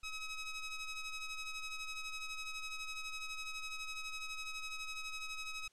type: ring-modulated tone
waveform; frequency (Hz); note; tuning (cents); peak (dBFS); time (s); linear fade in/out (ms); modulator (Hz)
sawtooth; 1276; D#6; +43; -34; 0.03-5.68; 5; 1270
effects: white hiss -73 dBFS RMS until 5.72 s + low-pass 8000 Hz 12 dB/octave